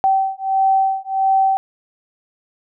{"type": "beating tone pair", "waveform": "sine", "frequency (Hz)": [771, 772.5], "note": ["G5", "G5"], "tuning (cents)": [-29, -26], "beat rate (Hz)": 1.5, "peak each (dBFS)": -17, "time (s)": [0.04, 1.57], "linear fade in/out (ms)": 0, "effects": []}